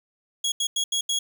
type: tone bursts at uneven times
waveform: 25% pulse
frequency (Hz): 3322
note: G#7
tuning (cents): 0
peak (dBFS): -19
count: 5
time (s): 0.44-0.52 / 0.6-0.67 / 0.76-0.84 / 0.92-1.01 / 1.09-1.19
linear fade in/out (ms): 5
effects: none